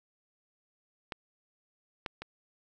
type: clicks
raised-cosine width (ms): 0.3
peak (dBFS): -20 / -18 / -24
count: 3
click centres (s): 1.122 / 2.062 / 2.22
effects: none